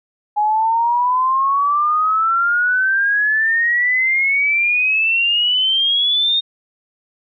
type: exponential sweep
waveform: sine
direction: up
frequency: 830.6 to 3700 Hz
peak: -13 dBFS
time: 0.36-6.41 s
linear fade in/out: 20 ms
effects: none